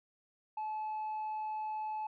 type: tone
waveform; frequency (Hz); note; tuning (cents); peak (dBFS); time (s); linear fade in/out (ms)
sine; 862; A5; -36; -33; 0.57-2.07; 5
effects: tanh soft clip ceiling -34 dBFS